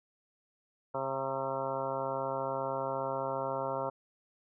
harmonic tone with a mistuned harmonic, 134.6 Hz, C3, 49 cents sharp, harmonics 1 / 2 / 3 / 4 / 5 / 6 / 7 / 8 / 9 / 10, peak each -45 / -46 / -42 / -36 / -39 / -45 / -38 / -43 / -46 / -44 dBFS, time 0.94-3.9 s, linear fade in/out 10 ms, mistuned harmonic 7, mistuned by -23 cents, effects none

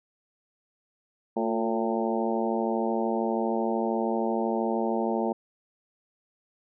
harmonic tone with a mistuned harmonic, 112.9 Hz, A2, 45 cents sharp, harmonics 2 / 3 / 4 / 5 / 6 / 7 / 8, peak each -29 / -31 / -32 / -33 / -34 / -34 / -35 dBFS, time 1.36-5.33 s, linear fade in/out 10 ms, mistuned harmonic 3, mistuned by +57 cents, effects none

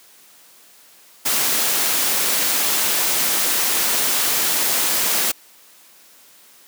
white noise, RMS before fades -19 dBFS, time 1.25-5.32 s, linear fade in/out 10 ms, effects white hiss -49 dBFS RMS until 6.67 s + high-pass 200 Hz 12 dB/octave

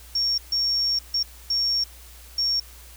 sine tone bursts at uneven times, 5520 Hz, F8, 21 cents flat, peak -20 dBFS, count 5, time 0.15-0.38 / 0.52-0.99 / 1.14-1.23 / 1.5-1.84 / 2.38-2.6 s, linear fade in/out 5 ms, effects added 60 Hz sine -45 dBFS peak until 2.96 s + white hiss -48 dBFS RMS until 2.96 s

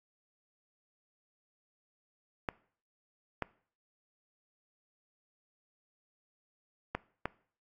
clicks, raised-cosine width 0.5 ms, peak -17 dBFS, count 4, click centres 2.488 / 3.423 / 6.95 / 7.256 s, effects noise-tail reverb RT60 0.5 s tail -21 dB re dry + AAC 64 kbps

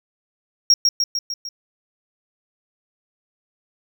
triangle tone with echo, 5588 Hz, F8, in tune, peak -7 dBFS, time 0.7-0.74 s, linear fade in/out 2 ms, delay 150 ms, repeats 5, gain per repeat -4 dB, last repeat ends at 1.49 s, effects tanh soft clip ceiling -5 dBFS

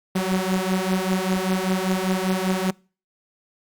sawtooth beating tone pair, 185 / 190.1 Hz, F#3 / F#3, 0 / +47 cents, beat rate 5.1 Hz, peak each -19 / -20 dBFS, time 0.15-2.71 s, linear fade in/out 10 ms, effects noise-tail reverb RT60 0.4 s tail -26 dB re dry + Opus 48 kbps

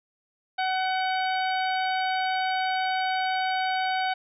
harmonic tone, 751 Hz, F#5, 26 cents sharp, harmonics 1 / 2 / 3 / 4 / 5 / 6, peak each -25 / -31 / -35 / -37 / -39 / -41 dBFS, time 0.58-4.14 s, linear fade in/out 10 ms, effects none

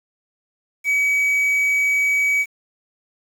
triangle tone with quantisation, 2273 Hz, C#7, 43 cents sharp, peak -14 dBFS, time 0.84-2.46 s, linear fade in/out 50 ms, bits 7, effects none

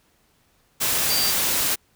sine tone in noise, 4699 Hz, D8, in tune, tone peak -23 dBFS, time 1.09-1.32 s, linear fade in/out 20 ms, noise white, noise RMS -22 dBFS, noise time 0.8-1.76 s, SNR -4 dB, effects pink hiss -63 dBFS RMS until 1.95 s

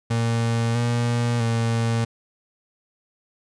35% pulse tone with pitch steps, 115.7 / 119.1 / 115.1 Hz, A#2 / A#2 / A#2, -13 / +38 / -22 cents, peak -18 dBFS, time 0.1-2.05 s, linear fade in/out 10 ms, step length 650 ms, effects resampled to 22050 Hz

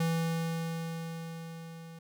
square tone with level ramp, 164.81 Hz, E3, in tune, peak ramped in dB -27 to -46 dBFS, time 0-1.99 s, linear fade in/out 5 ms, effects none

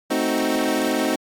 25% pulse chord, A diminished seventh, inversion none, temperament equal, 220 / 261.6 / 311.1 / 370 Hz, A3 / C4 / Eb4 / Gb4, 0 / 0 / 0 / 0 cents, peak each -24 / -20 / -20 / -24 dBFS, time 0.1-1.16 s, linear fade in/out 10 ms, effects AAC 64 kbps

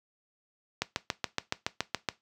click train, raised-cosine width 0.2 ms, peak -10 dBFS, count 10, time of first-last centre 0.82-2.088 s, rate 7.1 Hz, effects noise-tail reverb RT60 0.2 s tail -18 dB re dry + high-pass 80 Hz 12 dB/octave

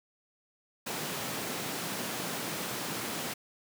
pink high-pass noise, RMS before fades -36 dBFS, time 0.86-3.34 s, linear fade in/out 10 ms, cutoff 140 Hz, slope 24 dB/octave, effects none

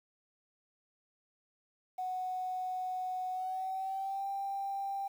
triangle tone with pitch glide, 740 to 788.5 Hz, F#5 to G5, 0 to +10 cents, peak -30 dBFS, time 1.98-5.08 s, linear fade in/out 10 ms, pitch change +110 cents, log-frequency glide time 3.32-4.27 s, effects tanh soft clip ceiling -32 dBFS + 10-bit

